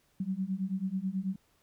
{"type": "beating tone pair", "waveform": "sine", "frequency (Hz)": [185, 194.2], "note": ["F#3", "G3"], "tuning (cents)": [0, -16], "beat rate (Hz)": 9.2, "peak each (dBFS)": [-34, -33], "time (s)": [0.2, 1.36], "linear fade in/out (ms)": 5, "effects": ["pink hiss -70 dBFS RMS until 1.62 s"]}